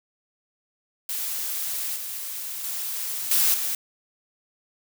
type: noise with level steps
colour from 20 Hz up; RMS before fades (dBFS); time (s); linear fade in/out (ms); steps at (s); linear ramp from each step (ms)
blue; -29 / -33 / -30 / -20 / -27; 1.09-3.75; 2; 1.96 / 2.64 / 3.31 / 3.54; 2
effects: none